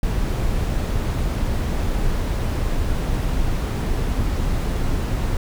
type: noise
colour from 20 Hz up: brown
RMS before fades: -21 dBFS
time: 0.03-5.37 s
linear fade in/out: 2 ms
effects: none